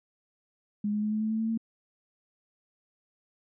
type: tone with pitch steps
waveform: sine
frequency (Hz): 207.5 / 210 / 212.6 / 215.2 / 217.8 / 220.5 / 223.2 / 225.9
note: G#3 / G#3 / G#3 / A3 / A3 / A3 / A3 / A3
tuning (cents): -1 / +19 / +41 / -38 / -17 / +4 / +25 / +46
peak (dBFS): -26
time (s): 0.84-1.576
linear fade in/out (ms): 5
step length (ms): 92
effects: none